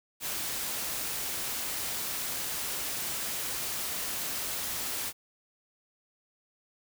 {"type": "noise", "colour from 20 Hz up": "white", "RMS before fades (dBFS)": -34, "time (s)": [0.2, 5.13], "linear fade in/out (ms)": 50, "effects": []}